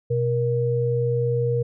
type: tone pair together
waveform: sine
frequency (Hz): 124.6 / 472.5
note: B2 / A#4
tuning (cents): +16 / +23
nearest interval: octave + major seventh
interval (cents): 2307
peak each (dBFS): -22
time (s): 0.1-1.63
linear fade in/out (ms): 10
effects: none